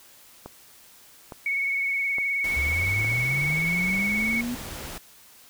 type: click train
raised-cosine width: 1 ms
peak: -23 dBFS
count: 4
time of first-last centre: 0.46-3.046 s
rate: 1.16 Hz
type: tone with vibrato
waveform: sine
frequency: 2217 Hz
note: C#7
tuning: in tune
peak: -23 dBFS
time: 1.46-4.41 s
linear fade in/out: 2 ms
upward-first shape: triangle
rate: 19 Hz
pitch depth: 32 cents each way
type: noise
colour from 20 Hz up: pink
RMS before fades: -37 dBFS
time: 2.44-4.98 s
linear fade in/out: 2 ms
type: linear sweep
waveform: sine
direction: up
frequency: 66.1 to 246.9 Hz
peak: -27 dBFS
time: 2.56-4.55 s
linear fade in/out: 5 ms
effects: white hiss -52 dBFS RMS until 5.49 s